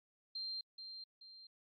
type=tone with echo; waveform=sine; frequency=4168 Hz; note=C8; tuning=7 cents flat; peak=-40 dBFS; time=0.35-0.61 s; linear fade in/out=5 ms; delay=430 ms; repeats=2; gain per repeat=-7 dB; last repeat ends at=1.47 s; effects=AAC 32 kbps